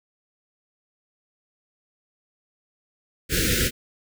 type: band-stop noise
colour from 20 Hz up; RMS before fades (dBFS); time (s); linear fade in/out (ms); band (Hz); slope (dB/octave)
pink; -22; 3.29-3.71; 50; 530 to 1400; 96
effects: none